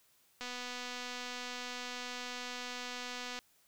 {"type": "click train", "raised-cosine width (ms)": 0.2, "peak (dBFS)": -25, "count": 737, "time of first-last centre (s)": [0.41, 3.39], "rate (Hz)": 247, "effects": ["white hiss -69 dBFS RMS until 3.67 s"]}